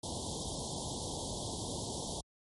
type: band-stop noise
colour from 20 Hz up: pink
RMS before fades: -38 dBFS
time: 0.03-2.21 s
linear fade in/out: 5 ms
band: 1000 to 3200 Hz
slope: 96 dB/octave
effects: high-pass 60 Hz 12 dB/octave + MP3 48 kbps